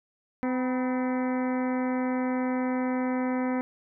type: harmonic tone with a mistuned harmonic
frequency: 254.9 Hz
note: C4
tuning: 45 cents flat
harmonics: 1 / 2 / 3 / 4 / 5 / 6 / 7 / 8 / 9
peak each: -26 / -33 / -37 / -38 / -43 / -45 / -45 / -43 / -49 dBFS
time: 0.43-3.61 s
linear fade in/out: 0 ms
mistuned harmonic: 4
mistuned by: -65 cents
effects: none